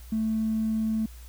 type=tone with tanh clipping; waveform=triangle; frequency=220 Hz; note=A3; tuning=in tune; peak=-23 dBFS; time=0.12-1.06 s; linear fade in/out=5 ms; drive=1 dB; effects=added 60 Hz sine -42 dBFS peak until 1.28 s + white hiss -54 dBFS RMS until 1.28 s